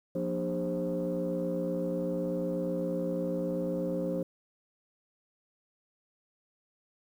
sine tone cluster, 176.9 / 237 / 297.8 / 401.1 / 530 Hz, F3 / A#3 / D4 / G4 / C5, +23 / +29 / +24 / +40 / +22 cents, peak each -33 / -39 / -35 / -38 / -32 dBFS, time 0.15-4.23 s, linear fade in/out 5 ms, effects tanh soft clip ceiling -23 dBFS + 10-bit

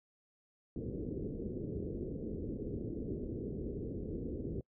white low-pass noise, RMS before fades -40 dBFS, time 0.76-4.61 s, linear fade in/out 2 ms, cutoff 450 Hz, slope 48 dB/octave, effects noise-tail reverb RT60 0.1 s tail -25 dB re dry

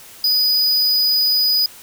square tone, 4961 Hz, D#8, 6 cents flat, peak -14 dBFS, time 0.24-1.66 s, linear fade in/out 2 ms, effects white hiss -41 dBFS RMS until 1.82 s

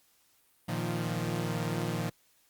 sawtooth chord, Bb suspended fourth, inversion none, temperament equal with one note detuned, 116.54 / 155.56 / 173.71 Hz, Bb2 / Eb3 / F3, 0 / 0 / -9 cents, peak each -31 dBFS, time 0.68-2.1 s, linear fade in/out 10 ms, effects white hiss -67 dBFS RMS until 2.49 s + Opus 48 kbps

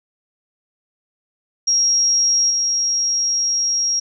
sine tone with level steps, 5610 Hz, F8, 7 cents sharp, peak -13 / -16 dBFS, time 1.67-4 s, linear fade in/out 10 ms, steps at 2.5 s, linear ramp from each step 5 ms, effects none

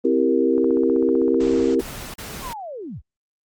sine chord, C dominant seventh, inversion none, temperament equal, 261.6 / 329.6 / 392 / 466.2 Hz, C4 / E4 / G4 / Bb4, 0 / 0 / 0 / 0 cents, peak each -21 dBFS, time 0.04-1.81 s, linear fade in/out 10 ms
click train, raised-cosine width 1 ms, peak -22 dBFS, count 17, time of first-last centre 0.58-1.599 s, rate 15.7 Hz
pink noise bursts, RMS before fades -34 dBFS, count 3, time 1.4-2.532 s, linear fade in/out 5 ms, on 350 ms, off 41 ms
sine linear sweep, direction down, 1122 to 30.87 Hz, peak -30 dBFS, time 2.41-3.02 s, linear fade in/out 50 ms
effects Opus 24 kbps

